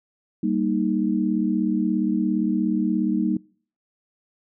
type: chord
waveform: sine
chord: Eb major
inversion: first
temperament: equal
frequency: 196 / 233.1 / 311.1 Hz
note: G3 / Bb3 / Eb4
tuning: 0 / 0 / 0 cents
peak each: -24 dBFS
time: 0.43-3.37 s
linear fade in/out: 5 ms
effects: noise-tail reverb RT60 0.5 s tail -25 dB re dry